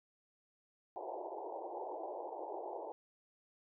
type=band-pass noise; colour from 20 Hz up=white; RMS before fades=-44 dBFS; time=0.96-2.92 s; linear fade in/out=0 ms; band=330 to 930 Hz; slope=96 dB/octave; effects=none